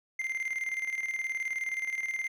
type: tone with tremolo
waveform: triangle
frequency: 2093 Hz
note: C7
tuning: in tune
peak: -27 dBFS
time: 0.19-2.28 s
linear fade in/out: 5 ms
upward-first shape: square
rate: 19 Hz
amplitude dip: 60%
effects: none